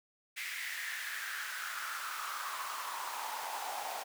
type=noise with high-pass filter sweep; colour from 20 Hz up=pink; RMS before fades=-40 dBFS; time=0.36-4.04 s; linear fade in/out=20 ms; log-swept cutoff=2100 to 740 Hz; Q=5; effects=none